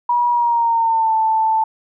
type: tone with pitch glide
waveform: sine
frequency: 963 to 883.1 Hz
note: B5 to A5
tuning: -44 to +6 cents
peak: -13 dBFS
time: 0.09-1.64 s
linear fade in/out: 5 ms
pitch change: -150 cents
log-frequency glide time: 0.3-1.15 s
effects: none